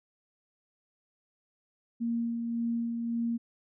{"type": "tone with tremolo", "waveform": "sine", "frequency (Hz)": 233.1, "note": "A#3", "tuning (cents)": 0, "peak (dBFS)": -27, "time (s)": [2, 3.38], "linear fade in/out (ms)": 20, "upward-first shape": "sine", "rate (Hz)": 1.8, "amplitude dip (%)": 35, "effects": []}